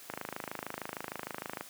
click train, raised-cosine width 0.5 ms, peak -21 dBFS, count 41, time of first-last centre 0.1-1.609 s, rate 26.5 Hz, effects white hiss -51 dBFS RMS until 1.69 s + high-pass 150 Hz 12 dB/octave

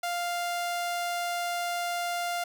sawtooth tone, 698.5 Hz, F5, in tune, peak -25 dBFS, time 0.03-2.44 s, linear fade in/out 5 ms, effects none

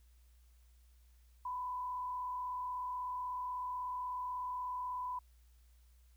sine tone with frequency modulation, 998 Hz, B5, 18 cents sharp, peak -37 dBFS, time 1.45-5.19 s, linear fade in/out 5 ms, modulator 36.3 Hz, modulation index 0.42, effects added 60 Hz sine -61 dBFS peak until 6.16 s + white hiss -75 dBFS RMS until 6.16 s

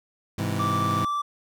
25% pulse chord, Ab augmented, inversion none, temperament equal, 103.83 / 130.81 / 164.81 Hz, Ab2 / C3 / E3, 0 / 0 / 0 cents, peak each -24 / -28 / -27 dBFS, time 0.38-1.05 s, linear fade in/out 5 ms
triangle tone, 1167 Hz, D6, 11 cents flat, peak -22 dBFS, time 0.59-1.22 s, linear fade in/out 10 ms
effects none

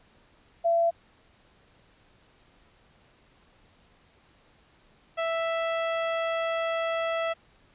sine / sawtooth tone pair in turn, 675 / 659.6 Hz, E5 / E5, +41 / +1 cents, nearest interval unison, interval 40 cents, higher first, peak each -20 / -22 dBFS, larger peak first, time 0.64-0.91 / 5.17-7.34 s, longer second, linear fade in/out 20 ms, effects pink hiss -61 dBFS RMS until 7.74 s + resampled to 8000 Hz

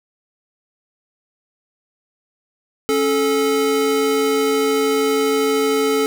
square tone pair together, 275.5 / 434.9 Hz, C#4 / A4, -11 / -20 cents, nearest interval minor sixth, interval 791 cents, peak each -22 / -17 dBFS, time 2.89-6.06 s, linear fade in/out 0 ms, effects none

